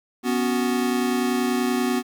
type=chord; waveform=square; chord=B suspended second; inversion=none; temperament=equal; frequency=246.9 / 277.2 / 370 Hz; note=B3 / C#4 / F#4; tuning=0 / 0 / 0 cents; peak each=-23 / -29 / -27 dBFS; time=0.23-2.03 s; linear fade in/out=50 ms; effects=9-bit